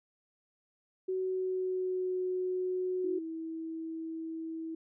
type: tone with pitch glide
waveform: sine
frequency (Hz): 374.3 to 367.7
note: F#4 to F#4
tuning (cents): +20 to -11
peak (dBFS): -30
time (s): 1.08-3.19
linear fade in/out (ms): 10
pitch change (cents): -31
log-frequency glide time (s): 1.2-2.2
type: tone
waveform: sine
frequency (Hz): 324.2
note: E4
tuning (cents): -29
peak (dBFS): -36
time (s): 3.04-4.75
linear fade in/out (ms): 5
effects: none